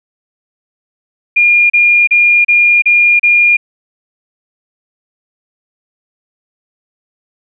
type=tone bursts; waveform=sine; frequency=2417 Hz; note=D7; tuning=49 cents sharp; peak=-5 dBFS; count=6; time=1.36-3.57 s; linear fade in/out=10 ms; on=340 ms; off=34 ms; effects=none